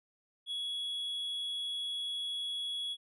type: tone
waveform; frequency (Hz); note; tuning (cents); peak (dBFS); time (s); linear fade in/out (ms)
triangle; 3357; G#7; +18; -33; 0.46-2.97; 50
effects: resampled to 24000 Hz